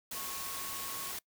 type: tone in noise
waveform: sine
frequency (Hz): 1099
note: C#6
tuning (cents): -15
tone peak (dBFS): -46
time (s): 0.15-1.12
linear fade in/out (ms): 5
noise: white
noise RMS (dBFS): -40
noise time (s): 0.11-1.19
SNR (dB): -9
effects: noise-tail reverb RT60 0.1 s tail -24 dB re dry